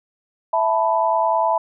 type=chord; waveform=sine; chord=E suspended fourth; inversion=none; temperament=just; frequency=659.3 / 879 / 988.9 Hz; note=E5 / A5 / B5; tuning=0 / -2 / +2 cents; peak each=-20 dBFS; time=0.53-1.58 s; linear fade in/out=5 ms; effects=none